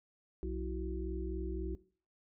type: harmonic tone with a mistuned harmonic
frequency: 62 Hz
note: B1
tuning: 7 cents sharp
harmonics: 1 / 3 / 5 / 6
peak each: -38 / -46 / -43 / -41 dBFS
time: 0.43-1.75 s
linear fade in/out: 0 ms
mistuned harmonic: 5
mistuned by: +99 cents
effects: noise-tail reverb RT60 0.4 s tail -18 dB re dry